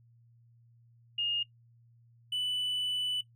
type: tone pair in turn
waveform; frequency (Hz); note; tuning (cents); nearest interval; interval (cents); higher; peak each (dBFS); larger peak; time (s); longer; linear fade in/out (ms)
sine / triangle; 2840 / 2983; F7 / F#7; +28 / +13; minor second; 85; second; -29 / -29; neither; 1.18-1.43 / 2.32-3.21; second; 5
effects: noise-tail reverb RT60 0.1 s tail -17 dB re dry + added 117 Hz sine -59 dBFS peak until 3.35 s